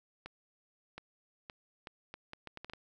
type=accelerating click train; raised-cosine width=0.3 ms; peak=-28 dBFS; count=11; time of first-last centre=0.26-2.735 s; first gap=720 ms; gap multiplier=0.72; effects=none

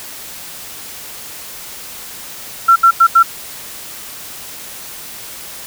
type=tone bursts at uneven times; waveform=sine; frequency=1355 Hz; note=E6; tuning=47 cents sharp; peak=-4 dBFS; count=4; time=2.68-2.76 / 2.83-2.91 / 3-3.07 / 3.15-3.23 s; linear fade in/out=10 ms; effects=white hiss -31 dBFS RMS until 5.66 s

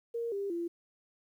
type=tone with pitch steps; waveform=sine; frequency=466.2 / 398.9 / 341.3 Hz; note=A#4 / G4 / F4; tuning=0 / +30 / -40 cents; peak=-32 dBFS; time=0.14-0.68 s; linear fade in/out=10 ms; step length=180 ms; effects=11-bit

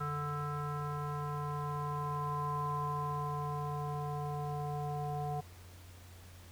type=tone with low-pass filter sweep; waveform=square; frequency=146.83 Hz; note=D3; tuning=in tune; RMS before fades=-37 dBFS; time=0-5.41 s; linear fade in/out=10 ms; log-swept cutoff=1300 to 810 Hz; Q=9; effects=added 89 Hz sine -52 dBFS peak until 6.51 s + pink hiss -58 dBFS RMS until 6.51 s

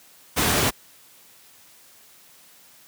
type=noise; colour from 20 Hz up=pink; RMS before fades=-20 dBFS; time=0.36-0.71 s; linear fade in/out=20 ms; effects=white hiss -52 dBFS RMS until 2.87 s + high-pass 80 Hz 12 dB/octave

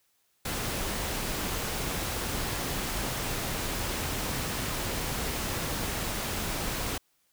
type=noise; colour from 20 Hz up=pink; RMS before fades=-32 dBFS; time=0.45-6.98 s; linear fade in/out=5 ms; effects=white hiss -71 dBFS RMS until 7.32 s

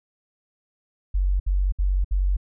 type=tone bursts; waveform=sine; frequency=47 Hz; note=F#1; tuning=28 cents sharp; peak=-18 dBFS; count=4; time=1.14-2.369 s; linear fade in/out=10 ms; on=260 ms; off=63 ms; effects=none

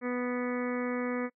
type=harmonic tone; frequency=246.9 Hz; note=B3; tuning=in tune; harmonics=1 / 2 / 3 / 4 / 5 / 6 / 7 / 8 / 9; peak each=-32 / -34 / -47 / -45 / -42 / -48 / -44 / -44 / -45 dBFS; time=0.01-1.3 s; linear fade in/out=50 ms; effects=noise-tail reverb RT60 0.1 s tail -25 dB re dry

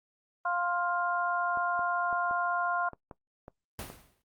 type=harmonic tone; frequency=350.8 Hz; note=F4; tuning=8 cents sharp; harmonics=2 / 3 / 4; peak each=-32 / -32 / -32 dBFS; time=0.45-2.89 s; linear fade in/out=5 ms
type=clicks; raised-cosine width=1 ms; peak=-29 dBFS; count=8; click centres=1.573 / 1.793 / 2.128 / 2.311 / 2.933 / 3.112 / 3.481 / 3.901 s
type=noise with exponential decay; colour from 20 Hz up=pink; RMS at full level=-37 dBFS; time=3.79-4.22 s; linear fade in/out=0 ms; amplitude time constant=92 ms
effects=noise-tail reverb RT60 0.1 s tail -19 dB re dry + Opus 48 kbps

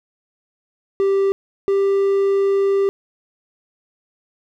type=tone pair in turn; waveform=triangle; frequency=392 / 394.3 Hz; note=G4 / G4; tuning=0 / +10 cents; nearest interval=unison; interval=10 cents; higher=second; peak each=-12 dBFS; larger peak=neither; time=1-1.32 / 1.68-2.89 s; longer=second; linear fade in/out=0 ms; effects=none

